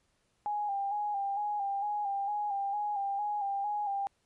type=tone with vibrato; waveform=sine; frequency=813 Hz; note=G#5; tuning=37 cents flat; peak=-30 dBFS; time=0.46-4.07 s; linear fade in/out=0 ms; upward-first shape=square; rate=2.2 Hz; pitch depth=39 cents each way; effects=pink hiss -74 dBFS RMS until 4.25 s + resampled to 24000 Hz